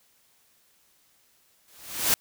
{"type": "noise with exponential growth", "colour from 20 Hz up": "white", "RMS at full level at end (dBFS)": -19, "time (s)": [1.68, 2.14], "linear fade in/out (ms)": 0, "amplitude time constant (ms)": 100, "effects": ["white hiss -64 dBFS RMS until 2.2 s"]}